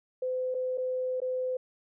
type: tone with dropouts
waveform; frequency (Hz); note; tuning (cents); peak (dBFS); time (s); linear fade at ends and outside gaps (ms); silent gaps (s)
sine; 510; C5; -44; -28; 0.22-1.57; 5; 0.544-0.548 / 0.775-0.78 / 1.203-1.217
effects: none